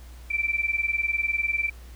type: tone pair together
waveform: sine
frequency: 2329 / 2349 Hz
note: D7 / D7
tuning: -15 / 0 cents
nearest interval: unison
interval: 15 cents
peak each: -26 dBFS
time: 0.3-1.7 s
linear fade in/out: 10 ms
effects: added 60 Hz sine -41 dBFS peak until 1.95 s + pink hiss -53 dBFS RMS until 1.95 s